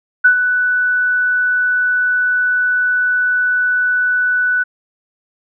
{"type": "tone with ADSR envelope", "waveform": "sine", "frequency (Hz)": 1488, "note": "F#6", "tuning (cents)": 9, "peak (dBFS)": -4, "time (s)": [0.24, 4.64], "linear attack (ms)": 13, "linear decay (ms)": 92, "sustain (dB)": -8, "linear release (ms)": 17, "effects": []}